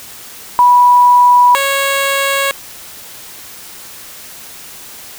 sine / 10% pulse tone pair in turn, 980 / 551.3 Hz, B5 / C#5, -14 / -10 cents, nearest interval minor seventh, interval 996 cents, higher first, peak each -4 dBFS, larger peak neither, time 0.59-1.55 / 1.55-2.51 s, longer neither, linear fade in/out 0 ms, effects white hiss -33 dBFS RMS until 5.18 s

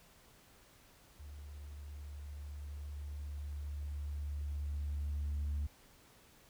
sine tone with level ramp, 72.8 Hz, D2, 15 cents flat, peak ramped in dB -47 to -31 dBFS, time 1.19-5.67 s, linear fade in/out 10 ms, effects tanh soft clip ceiling -32 dBFS + pink hiss -63 dBFS RMS until 6.49 s

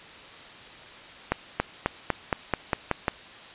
accelerating click train, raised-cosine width 0.5 ms, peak -7 dBFS, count 9, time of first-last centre 1.32-3.082 s, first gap 280 ms, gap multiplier 0.93, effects white hiss -45 dBFS RMS until 3.54 s + resampled to 8000 Hz

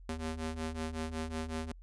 sawtooth ring-modulated tone, 159.2 Hz, D#3, 40 cents sharp, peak -29 dBFS, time 0.09-1.72 s, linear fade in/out 2 ms, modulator 82.3 Hz, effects added 43 Hz sine -49 dBFS peak until 1.82 s + resampled to 24000 Hz

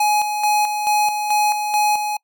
square tone with tremolo, 840 Hz, G#5, 19 cents sharp, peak -15 dBFS, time 0-2.17 s, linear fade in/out 5 ms, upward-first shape square, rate 2.3 Hz, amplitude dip 50%, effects noise-tail reverb RT60 0.1 s tail -26 dB re dry

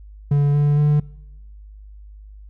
triangle tone with pitch steps, 143.7 / 145.87 / 148.08 Hz, D3 / D3 / D3, -37 / -11 / +15 cents, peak -11 dBFS, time 0.31-1 s, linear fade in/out 5 ms, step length 230 ms, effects noise-tail reverb RT60 0.9 s tail -23 dB re dry + added 51 Hz sine -38 dBFS peak until 2.49 s

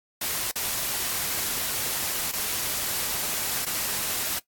white noise with dropouts, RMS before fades -28 dBFS, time 0.21-4.39 s, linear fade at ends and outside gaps 5 ms, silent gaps 0.515-0.556 / 2.316-2.333 / 3.652-3.664 s, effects noise-tail reverb RT60 0.1 s tail -18 dB re dry + AAC 64 kbps

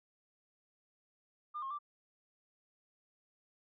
sine tone with pitch steps, 1205 / 1076 / 1174 Hz, D6 / C6 / D6, +44 / +48 / -1 cents, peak -37 dBFS, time 1.54-1.789 s, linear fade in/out 20 ms, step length 83 ms, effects tanh soft clip ceiling -33 dBFS

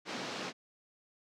pink band-pass noise, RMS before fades -40 dBFS, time 0.05-0.53 s, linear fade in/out 50 ms, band 190 to 5700 Hz, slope 24 dB/octave, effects none

